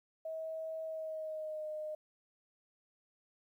sine tone with pitch glide, 641 to 614.5 Hz, E5 to D#5, -49 to -22 cents, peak -38 dBFS, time 0.25-1.95 s, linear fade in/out 5 ms, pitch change -73 cents, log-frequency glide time 0.84-1.67 s, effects 12-bit

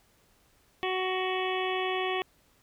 harmonic tone, 372.5 Hz, F#4, 12 cents sharp, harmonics 1 / 2 / 3 / 5 / 6 / 7 / 8 / 9, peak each -31 / -34 / -36 / -38 / -39 / -39 / -40 / -41 dBFS, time 0.83-2.22 s, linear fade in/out 0 ms, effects pink hiss -65 dBFS RMS until 2.62 s

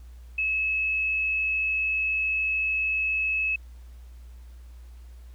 sine tone, 2587 Hz, E7, 33 cents flat, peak -23 dBFS, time 0.38-3.56 s, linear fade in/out 5 ms, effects added 60 Hz sine -42 dBFS peak until 5.34 s + pink hiss -62 dBFS RMS until 5.34 s

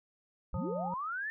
sine linear sweep, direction up, 30.87 to 1810 Hz, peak -34 dBFS, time 0.53-1.3 s, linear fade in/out 0 ms
harmonic tone, 177.9 Hz, F3, 32 cents sharp, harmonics 1 / 3 / 5 / 7, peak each -38 / -43 / -45 / -46 dBFS, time 0.54-0.94 s, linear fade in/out 2 ms
effects none

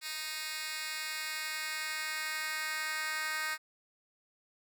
10% pulse tone with high-pass filter sweep, 311.1 Hz, D#4, in tune, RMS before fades -37 dBFS, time 0.01-3.58 s, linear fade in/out 50 ms, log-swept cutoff 2900 to 1700 Hz, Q 1.5, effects none

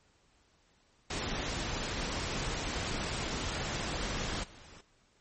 pink noise with level steps, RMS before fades -35 / -53 dBFS, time 1.1-4.81 s, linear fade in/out 5 ms, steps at 4.43 s, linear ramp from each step 10 ms, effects pink hiss -68 dBFS RMS until 5.2 s + MP3 32 kbps

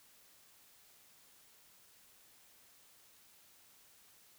silence, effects white hiss -64 dBFS RMS until 4.38 s

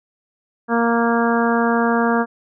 harmonic tone, 233.1 Hz, A#3, in tune, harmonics 1 / 2 / 3 / 4 / 5 / 6 / 7, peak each -18 / -21 / -23 / -24 / -25 / -26 / -26 dBFS, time 0.68-2.26 s, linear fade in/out 50 ms, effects none

